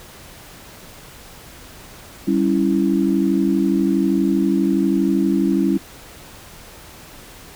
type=chord; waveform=sine; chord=C# diminished; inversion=second; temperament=equal; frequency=196 / 277.2 / 329.6 Hz; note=G3 / C#4 / E4; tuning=0 / 0 / 0 cents; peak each=-19 dBFS; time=2.27-5.78 s; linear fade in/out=10 ms; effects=pink hiss -41 dBFS RMS until 7.55 s